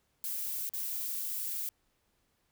violet noise with dropouts, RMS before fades -36 dBFS, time 0.24-1.69 s, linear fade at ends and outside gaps 1 ms, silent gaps 0.692-0.736 s, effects pink hiss -75 dBFS RMS until 2.51 s

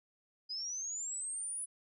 sine linear sweep, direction up, 4900 to 10050 Hz, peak -37 dBFS, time 0.49-1.66 s, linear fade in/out 20 ms, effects none

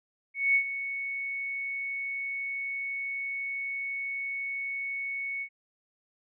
sine tone with ADSR envelope, 2217 Hz, C#7, in tune, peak -19 dBFS, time 0.34-5.49 s, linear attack 210 ms, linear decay 82 ms, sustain -12 dB, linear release 73 ms, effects none

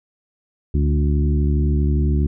harmonic tone with a mistuned harmonic, 72.4 Hz, D2, 24 cents flat, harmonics 1 / 2 / 3 / 4 / 5, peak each -16 / -22 / -26 / -28 / -30 dBFS, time 0.74-2.27 s, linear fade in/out 5 ms, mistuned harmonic 2, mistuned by +32 cents, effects none

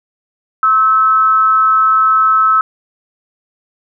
sine tone with amplitude modulation, 1299 Hz, E6, 26 cents flat, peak -5 dBFS, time 0.63-2.61 s, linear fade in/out 2 ms, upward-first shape sine, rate 221 Hz, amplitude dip 50%, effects none

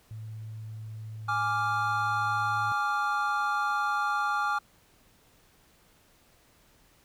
sine tone with pitch glide, 109.7 to 108.94 Hz, A2 to A2, -5 to -17 cents, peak -37 dBFS, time 0.11-2.72 s, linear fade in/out 0 ms, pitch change -12 cents, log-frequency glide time 0.26-2.34 s
triangle chord, D diminished, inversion second, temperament equal, 830.6 / 1174.7 / 1396.9 Hz, Ab5 / D6 / F6, 0 / 0 / 0 cents, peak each -29 / -28 / -28 dBFS, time 1.28-4.59 s, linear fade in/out 10 ms
effects pink hiss -62 dBFS RMS until 7.04 s

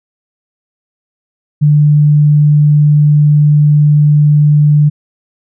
sine tone, 148.5 Hz, D3, 20 cents sharp, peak -4 dBFS, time 1.61-4.9 s, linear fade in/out 20 ms, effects none

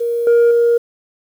sine tone with level steps, 470.7 Hz, A#4, 17 cents sharp, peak -15 / -5 / -8 dBFS, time 0-0.78 s, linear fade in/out 10 ms, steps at 0.27 / 0.51 s, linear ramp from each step 2 ms, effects tanh soft clip ceiling -7 dBFS + 7-bit

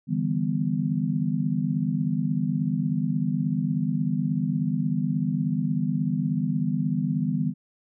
sine chord, E minor seventh, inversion third, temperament just, 148.33 / 164.81 / 197.78 / 247.2 Hz, D3 / E3 / G3 / B3, +18 / 0 / +16 / +2 cents, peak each -28 dBFS, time 0.07-7.54 s, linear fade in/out 50 ms, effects none

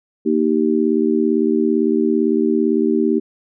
harmonic tone, 77.78 Hz, D#2, in tune, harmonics 3 / 4 / 5, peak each -18 / -18 / -18 dBFS, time 0.25-3.2 s, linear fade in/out 20 ms, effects none

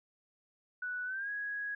sine tone with pitch glide, 1480 to 1661.2 Hz, F#6 to G#6, 0 to 0 cents, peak -35 dBFS, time 0.82-1.75 s, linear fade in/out 5 ms, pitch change +200 cents, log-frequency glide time 1.05-1.3 s, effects none

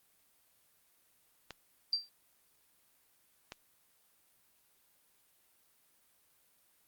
clicks, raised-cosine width 0.2 ms, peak -25 dBFS, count 2, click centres 1.507 / 3.521 s
sine tone with exponential decay, 4699 Hz, D8, in tune, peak -25 dBFS, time 1.93-2.09 s, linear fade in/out 1 ms, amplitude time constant 34 ms
effects white hiss -70 dBFS RMS until 6.87 s + Opus 32 kbps

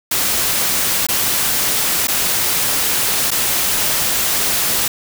white noise with dropouts, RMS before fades -17 dBFS, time 0.11-4.88 s, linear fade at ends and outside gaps 5 ms, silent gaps 1.068-1.086 / 2.072-2.082 / 3.306-3.314 s, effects none

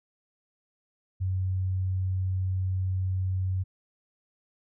sine tone, 93.5 Hz, F#2, 19 cents sharp, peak -25 dBFS, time 1.2-3.64 s, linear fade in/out 20 ms, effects none

